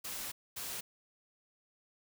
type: noise bursts at uneven times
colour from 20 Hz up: white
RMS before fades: -41 dBFS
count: 2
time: 0.04-0.32 / 0.56-0.81 s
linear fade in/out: 10 ms
effects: none